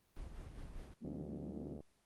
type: noise with tremolo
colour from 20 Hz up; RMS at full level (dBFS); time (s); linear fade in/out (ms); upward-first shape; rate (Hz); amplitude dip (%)
brown; -47; 0.16-0.94; 5; sine; 5; 40
type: band-pass noise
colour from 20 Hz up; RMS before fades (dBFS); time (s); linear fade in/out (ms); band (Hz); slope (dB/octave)
white; -47; 1-1.79; 50; 160 to 290; 24
type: click train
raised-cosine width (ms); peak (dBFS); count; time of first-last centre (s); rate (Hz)
2; -37; 57; 1.05-1.805; 74.2
effects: pink hiss -75 dBFS RMS until 2.05 s + Opus 24 kbps